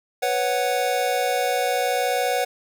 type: chord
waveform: square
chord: B suspended second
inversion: none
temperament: equal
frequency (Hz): 493.9 / 554.4 / 740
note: B4 / C#5 / F#5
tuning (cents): 0 / 0 / 0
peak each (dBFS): -26 / -27 / -24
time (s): 0.22-2.45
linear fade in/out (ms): 10
effects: none